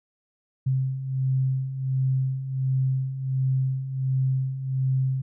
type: beating tone pair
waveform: sine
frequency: 130.81 / 132.21 Hz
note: C3 / C3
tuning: 0 / +18 cents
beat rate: 1.4 Hz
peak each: -29 / -23 dBFS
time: 0.66-5.22 s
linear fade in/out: 10 ms
effects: none